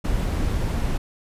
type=noise; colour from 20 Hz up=brown; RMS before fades=-23 dBFS; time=0.04-0.98 s; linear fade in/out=10 ms; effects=resampled to 32000 Hz